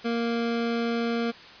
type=tone; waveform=25% pulse; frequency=233.1 Hz; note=A#3; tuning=in tune; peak=-21 dBFS; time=0.04-1.32 s; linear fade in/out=20 ms; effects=white hiss -46 dBFS RMS until 1.6 s + resampled to 11025 Hz